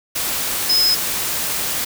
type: tone in noise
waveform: sine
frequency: 5100 Hz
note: D#8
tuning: 42 cents sharp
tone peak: -13 dBFS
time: 0.69-0.95 s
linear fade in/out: 10 ms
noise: white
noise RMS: -22 dBFS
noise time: 0.15-1.85 s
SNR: +6 dB
effects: none